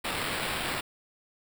blue noise with sample-and-hold, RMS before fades -32 dBFS, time 0.04-0.81 s, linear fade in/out 10 ms, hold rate 6300 Hz, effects none

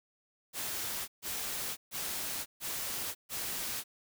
white noise bursts, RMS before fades -37 dBFS, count 5, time 0.53-3.84 s, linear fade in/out 50 ms, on 550 ms, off 140 ms, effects none

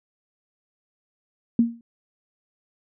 sine tone with exponential decay, 233.1 Hz, A#3, in tune, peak -11 dBFS, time 1.59-1.81 s, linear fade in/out 2 ms, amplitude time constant 47 ms, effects none

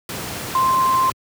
sine tone in noise, 1046.5 Hz, C6, in tune, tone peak -14 dBFS, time 0.55-1.1 s, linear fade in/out 2 ms, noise pink, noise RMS -28 dBFS, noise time 0.09-1.12 s, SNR +11 dB, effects high-pass 100 Hz 12 dB/octave

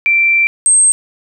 sine tone pair in turn, 2349 / 8371 Hz, D7 / C9, 0 / 0 cents, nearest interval octave + minor seventh, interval 2200 cents, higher second, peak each -8 / -6 dBFS, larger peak second, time 0.06-0.47 / 0.66-0.92 s, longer first, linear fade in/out 0 ms, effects none

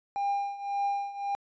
triangle tone with tremolo, 802 Hz, G5, 39 cents sharp, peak -22 dBFS, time 0.16-1.35 s, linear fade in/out 0 ms, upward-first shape triangle, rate 1.8 Hz, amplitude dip 85%, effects tanh soft clip ceiling -19 dBFS + resampled to 16000 Hz

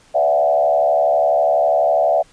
sine tone with frequency modulation, 658 Hz, E5, 3 cents flat, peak -12 dBFS, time 0.14-2.23 s, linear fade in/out 20 ms, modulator 72.1 Hz, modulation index 1.3, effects pink hiss -51 dBFS RMS until 2.32 s + resampled to 22050 Hz

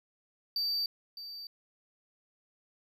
triangle tone with echo, 4634 Hz, D8, 24 cents flat, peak -28 dBFS, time 0.56-0.86 s, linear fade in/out 2 ms, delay 610 ms, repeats 1, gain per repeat -12 dB, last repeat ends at 1.47 s, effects none

